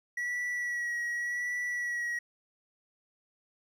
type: tone with vibrato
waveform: triangle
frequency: 1932 Hz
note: B6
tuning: 39 cents flat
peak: -29 dBFS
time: 0.17-2.19 s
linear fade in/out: 5 ms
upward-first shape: sine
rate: 0.88 Hz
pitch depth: 23 cents each way
effects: none